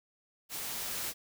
white noise with level ramp, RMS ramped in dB -39 to -36 dBFS, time 0.49-1.14 s, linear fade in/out 50 ms, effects none

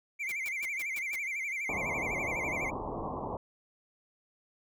triangle tone with vibrato, 2209 Hz, C#7, 7 cents flat, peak -31 dBFS, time 0.19-2.71 s, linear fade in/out 20 ms, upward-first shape sine, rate 12 Hz, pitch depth 130 cents each way
white noise bursts, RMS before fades -44 dBFS, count 6, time 0.29-1.158 s, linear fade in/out 0 ms, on 28 ms, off 140 ms
white low-pass noise, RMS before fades -37 dBFS, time 1.69-3.37 s, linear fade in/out 2 ms, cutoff 1100 Hz, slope 96 dB/octave
effects none

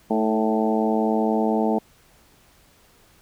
harmonic tone with a mistuned harmonic, 110 Hz, A2, in tune, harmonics 2 / 3 / 4 / 5 / 6 / 7 / 8, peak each -22 / -27 / -25 / -31 / -28 / -28 / -30 dBFS, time 0.1-1.79 s, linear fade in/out 10 ms, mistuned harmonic 3, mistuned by -31 cents, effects pink hiss -56 dBFS RMS until 3.21 s

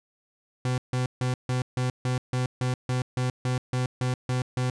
40% pulse tone bursts, 126.5 Hz, B2, 42 cents sharp, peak -23 dBFS, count 15, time 0.65-4.7 s, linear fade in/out 2 ms, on 130 ms, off 150 ms, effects resampled to 22050 Hz

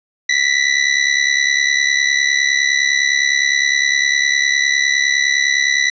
sawtooth ring-modulated tone, 1975.5 Hz, B6, in tune, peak -6 dBFS, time 0.29-5.9 s, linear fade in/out 5 ms, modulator 34.9 Hz, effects resampled to 16000 Hz + 7-bit

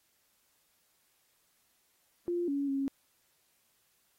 sine tone with pitch steps, 348.4 / 281.2 / 273.7 Hz, F4 / C#4 / C#4, -4 / +25 / -22 cents, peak -29 dBFS, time 2.28-2.88 s, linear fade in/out 0 ms, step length 200 ms, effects white hiss -72 dBFS RMS until 4.18 s + AAC 48 kbps

